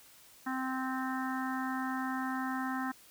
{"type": "harmonic tone", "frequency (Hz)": 260.7, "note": "C4", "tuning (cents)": -6, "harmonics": [1, 3, 4, 5, 6, 7], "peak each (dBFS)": [-35, -40, -41, -42, -43, -43], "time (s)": [0.46, 2.92], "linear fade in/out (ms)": 10, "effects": ["white hiss -58 dBFS RMS until 3.1 s"]}